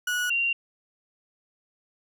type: tone pair in turn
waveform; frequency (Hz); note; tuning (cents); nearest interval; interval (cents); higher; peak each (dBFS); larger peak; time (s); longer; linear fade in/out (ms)
35% pulse / sine; 1464 / 2764; F#6 / F7; -19 / -19; major seventh; 1100; second; -23 / -22; second; 0.07-0.3 / 0.3-0.53; neither; 5
effects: none